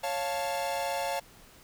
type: chord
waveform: 45% pulse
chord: Db augmented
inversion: none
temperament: equal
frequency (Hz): 554.4 / 698.5 / 880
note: Db5 / F5 / A5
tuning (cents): 0 / 0 / 0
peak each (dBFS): -34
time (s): 0.03-1.2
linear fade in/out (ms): 10
effects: pink hiss -55 dBFS RMS until 1.63 s